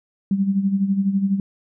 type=tone with tremolo; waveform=sine; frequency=196 Hz; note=G3; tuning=in tune; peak=-14 dBFS; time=0.31-1.4 s; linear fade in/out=2 ms; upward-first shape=sine; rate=12 Hz; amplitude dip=65%; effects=none